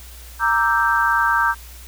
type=chord; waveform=sine; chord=E half-diminished seventh; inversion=second; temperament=equal; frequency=932.3 / 1174.7 / 1318.5 / 1568 Hz; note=Bb5 / D6 / E6 / G6; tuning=0 / 0 / 0 / 0 cents; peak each=-20 / -22 / -23 / -18 dBFS; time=0.39-1.55 s; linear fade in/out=50 ms; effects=added 60 Hz sine -38 dBFS peak until 1.87 s + white hiss -43 dBFS RMS until 1.87 s